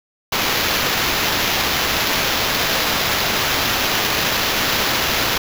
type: noise with sample-and-hold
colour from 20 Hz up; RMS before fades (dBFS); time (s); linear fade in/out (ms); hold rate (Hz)
white; -19; 0.32-5.38; 5; 8820
effects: none